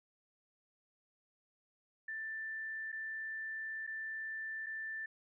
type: tone with dropouts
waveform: sine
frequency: 1771 Hz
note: A6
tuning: 11 cents sharp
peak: -39 dBFS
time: 2.08-5.06 s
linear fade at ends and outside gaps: 5 ms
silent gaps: 2.919-2.926 / 3.867-3.874 / 4.662-4.666 s
effects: none